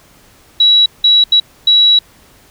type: tone bursts at uneven times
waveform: sine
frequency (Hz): 3900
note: B7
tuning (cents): -23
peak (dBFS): -5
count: 4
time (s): 0.6-0.86 / 1.04-1.24 / 1.32-1.4 / 1.67-1.99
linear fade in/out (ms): 5
effects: pink hiss -46 dBFS RMS until 2.5 s